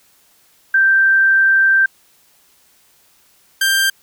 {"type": "tone pair in turn", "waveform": ["sine", "sawtooth"], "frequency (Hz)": [1568, 1580.7], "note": ["G6", "G6"], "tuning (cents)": [0, 14], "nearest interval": "unison", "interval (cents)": 14, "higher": "second", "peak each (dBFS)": -9, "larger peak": "neither", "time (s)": [[0.74, 1.86], [3.61, 3.9]], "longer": "first", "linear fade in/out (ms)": 5, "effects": ["white hiss -54 dBFS RMS until 4.02 s"]}